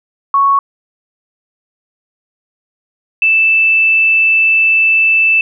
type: tone pair in turn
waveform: sine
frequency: 1108.7 / 2642 Hz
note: C#6 / E7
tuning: 0 / +3 cents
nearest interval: octave + minor third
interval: 1503 cents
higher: second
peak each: -7 dBFS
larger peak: neither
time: 0.34-0.59 / 3.22-5.41 s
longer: second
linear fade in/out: 2 ms
effects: none